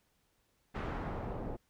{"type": "noise with low-pass filter sweep", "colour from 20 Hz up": "pink", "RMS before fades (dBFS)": -39, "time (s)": [0.74, 1.57], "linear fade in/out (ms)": 20, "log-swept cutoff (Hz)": [1800, 570], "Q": 0.94, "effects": ["pink hiss -75 dBFS RMS until 1.69 s"]}